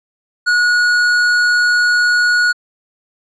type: tone with hard clipping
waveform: sine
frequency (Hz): 1454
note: F#6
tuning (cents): -31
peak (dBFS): -12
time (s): 0.46-2.53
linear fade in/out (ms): 20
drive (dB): 12
effects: low-pass 7000 Hz 12 dB/octave